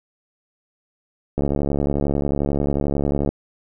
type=click train; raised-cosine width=2 ms; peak=-8 dBFS; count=137; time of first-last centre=1.38-3.29 s; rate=71.2 Hz; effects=none